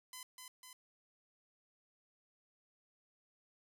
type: tone with echo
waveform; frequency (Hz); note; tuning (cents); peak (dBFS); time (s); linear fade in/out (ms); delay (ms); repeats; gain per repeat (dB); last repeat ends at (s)
5% pulse; 1016; B5; +49; -35; 0.13-0.23; 2; 250; 2; -3; 0.73
effects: none